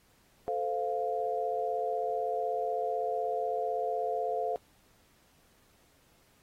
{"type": "chord", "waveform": "sine", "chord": "F major", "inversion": "first", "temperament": "equal with one note detuned", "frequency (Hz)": [440, 516, 698.5], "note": ["A4", "C5", "F5"], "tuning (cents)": [0, -24, 0], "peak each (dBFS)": [-34, -35, -32], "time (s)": [0.48, 4.56], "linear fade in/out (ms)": 0, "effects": ["pink hiss -66 dBFS RMS until 6.42 s", "AAC 48 kbps"]}